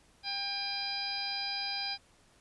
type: harmonic tone with a mistuned harmonic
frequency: 800 Hz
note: G5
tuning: 35 cents sharp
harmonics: 1 / 2 / 3 / 4 / 5 / 6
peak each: -41 / -45 / -41 / -46 / -40 / -36 dBFS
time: 0.23-1.98 s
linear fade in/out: 50 ms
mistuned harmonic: 6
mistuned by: +35 cents
effects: pink hiss -64 dBFS RMS until 2.4 s + resampled to 24000 Hz